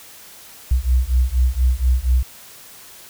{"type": "beating tone pair", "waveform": "sine", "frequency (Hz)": [60.9, 65.1], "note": ["B1", "C2"], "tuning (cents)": [-24, -8], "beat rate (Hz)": 4.2, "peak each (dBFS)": -17, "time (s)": [0.71, 2.23], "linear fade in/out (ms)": 5, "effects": ["white hiss -42 dBFS RMS until 3.09 s"]}